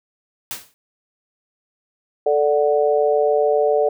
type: noise with exponential decay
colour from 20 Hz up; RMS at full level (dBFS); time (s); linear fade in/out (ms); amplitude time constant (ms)
white; -25; 0.51-0.74; 0; 49
type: chord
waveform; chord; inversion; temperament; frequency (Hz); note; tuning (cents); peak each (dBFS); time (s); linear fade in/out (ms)
sine; D major; second; equal; 440 / 587.3 / 740; A4 / D5 / F#5; 0 / 0 / 0; -17 / -18 / -22; 2.26-3.89; 5
effects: none